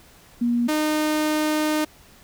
sine / sawtooth tone pair in turn, 238.7 / 306.3 Hz, A#3 / D#4, +41 / -27 cents, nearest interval major third, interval 432 cents, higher second, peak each -18 / -16 dBFS, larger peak second, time 0.41-0.68 / 0.68-1.85 s, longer second, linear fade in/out 10 ms, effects pink hiss -51 dBFS RMS until 2.23 s

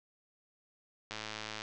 click train, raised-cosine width 0.2 ms, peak -22 dBFS, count 56, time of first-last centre 1.11-1.619 s, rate 108 Hz, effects low-pass 7000 Hz 12 dB/octave

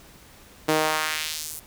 sawtooth tone with high-pass filter sweep, 155.56 Hz, D#3, in tune, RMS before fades -26 dBFS, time 0.68-1.6 s, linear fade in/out 10 ms, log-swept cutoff 340 to 11000 Hz, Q 1.1, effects pink hiss -50 dBFS RMS until 1.66 s

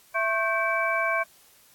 sine tone cluster, 663 / 1088 / 1560 / 2302 Hz, E5 / C#6 / G6 / D7, +10 / -33 / -9 / -35 cents, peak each -28 dBFS, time 0.14-1.24 s, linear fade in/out 20 ms, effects white hiss -57 dBFS RMS until 1.74 s + AAC 64 kbps

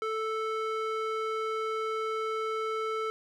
square tone with band-pass filter, 440 Hz, A4, in tune, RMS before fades -32 dBFS, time 0.02-3.1 s, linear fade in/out 0 ms, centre 1100 Hz, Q 1.3, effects none

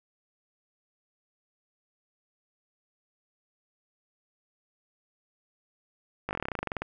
slowing click train, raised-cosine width 0.5 ms, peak -16 dBFS, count 17, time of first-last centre 6.29-6.82 s, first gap 19 ms, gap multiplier 1.07, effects none

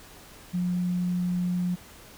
sine tone, 178.6 Hz, F3, 39 cents sharp, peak -24 dBFS, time 0.53-1.76 s, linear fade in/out 20 ms, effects pink hiss -49 dBFS RMS until 2.17 s

